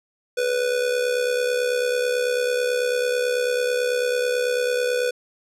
square tone with amplitude modulation, 493.9 Hz, B4, in tune, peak -18 dBFS, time 0.37-5.11 s, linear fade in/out 10 ms, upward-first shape sine, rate 69.1 Hz, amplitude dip 60%, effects low-pass 11000 Hz 12 dB/octave

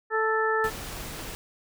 harmonic tone, 440 Hz, A4, in tune, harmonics 1 / 2 / 3 / 4, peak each -26 / -30 / -28 / -28 dBFS, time 0.1-0.71 s, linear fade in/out 50 ms
pink noise, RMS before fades -37 dBFS, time 0.64-1.35 s, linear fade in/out 0 ms
effects none

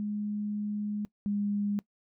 sine tone pair in turn, 208.2 / 204.3 Hz, G#3 / G#3, +5 / -28 cents, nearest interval unison, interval 33 cents, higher first, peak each -30 / -27 dBFS, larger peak second, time 0-1.05 / 1.26-1.79 s, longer first, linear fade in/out 0 ms, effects noise-tail reverb RT60 0.1 s tail -21 dB re dry

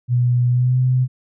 sine tone with pitch glide, 122.7 to 127.62 Hz, B2 to C3, -11 to -43 cents, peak -13 dBFS, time 0.08-1.08 s, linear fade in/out 50 ms, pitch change +68 cents, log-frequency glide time 0.49-0.78 s, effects none

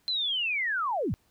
sine linear sweep, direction down, 4137 to 58.5 Hz, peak -26 dBFS, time 0.08-1.14 s, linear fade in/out 0 ms, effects pink hiss -68 dBFS RMS until 1.3 s

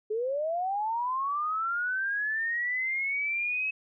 sine linear sweep, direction up, 415.7 to 2577 Hz, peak -27 dBFS, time 0.1-3.71 s, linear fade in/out 10 ms, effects none

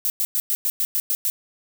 violet noise bursts, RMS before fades -22 dBFS, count 9, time 0.05-1.3 s, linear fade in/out 0 ms, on 50 ms, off 100 ms, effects none

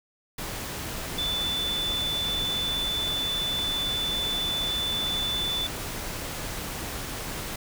sine tone in noise, 3500 Hz, A7, 10 cents flat, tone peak -26 dBFS, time 1.18-5.67 s, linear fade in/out 5 ms, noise pink, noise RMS -34 dBFS, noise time 0.38-7.56 s, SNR +5 dB, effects none

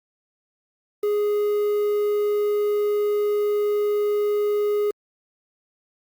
triangle tone with quantisation, 415.3 Hz, G#4, in tune, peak -17 dBFS, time 1.03-4.91 s, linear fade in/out 5 ms, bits 7, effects Opus 48 kbps

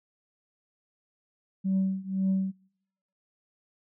sine tone with tremolo, 191.1 Hz, G3, 44 cents flat, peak -20 dBFS, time 1.64-2.52 s, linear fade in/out 20 ms, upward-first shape triangle, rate 1.9 Hz, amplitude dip 95%, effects noise-tail reverb RT60 0.8 s tail -26 dB re dry + tanh soft clip ceiling -20 dBFS

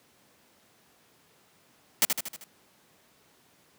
white noise with echo, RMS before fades -21 dBFS, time 2.02-2.05 s, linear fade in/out 0 ms, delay 78 ms, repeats 5, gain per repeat -5 dB, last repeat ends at 2.44 s, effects pink hiss -62 dBFS RMS until 3.78 s + high-pass 150 Hz 12 dB/octave

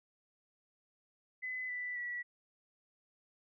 sine tone with pitch steps, 2017 / 1980.1 / 1943.8 Hz, B6 / B6 / B6, +36 / +4 / -28 cents, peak -37 dBFS, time 1.42-2.23 s, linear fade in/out 20 ms, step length 270 ms, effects none

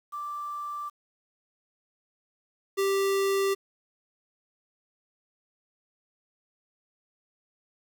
sine / square tone pair in turn, 1174.7 / 392 Hz, D6 / G4, 0 / 0 cents, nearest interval octave + perfect fifth, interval 1900 cents, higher first, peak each -32 / -24 dBFS, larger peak second, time 0.12-0.9 / 2.77-3.55 s, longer neither, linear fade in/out 20 ms, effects 9-bit

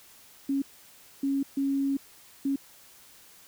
sine tone bursts at uneven times, 275.4 Hz, C#4, 11 cents flat, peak -24 dBFS, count 4, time 0.49-0.62 / 1.23-1.43 / 1.57-1.97 / 2.45-2.56 s, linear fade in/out 5 ms, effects white hiss -54 dBFS RMS until 3.47 s

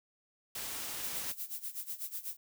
white noise, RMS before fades -40 dBFS, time 0.55-1.32 s, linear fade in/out 5 ms
violet noise with tremolo, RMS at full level -38 dBFS, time 1.02-2.37 s, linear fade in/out 20 ms, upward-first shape sine, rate 8.1 Hz, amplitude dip 85%
effects none

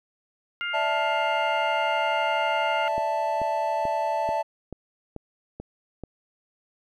harmonic tone, 703 Hz, F5, 11 cents sharp, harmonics 2 / 3 / 4, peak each -30 / -32 / -33 dBFS, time 0.61-2.88 s, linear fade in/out 0 ms
triangle chord, D suspended second, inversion none, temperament equal, 587.3 / 659.3 / 880 Hz, D5 / E5 / A5, 0 / 0 / 0 cents, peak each -29 / -26 / -24 dBFS, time 0.73-4.43 s, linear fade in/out 20 ms
click train, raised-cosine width 2 ms, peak -22 dBFS, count 8, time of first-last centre 2.98-6.037 s, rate 2.29 Hz
effects none

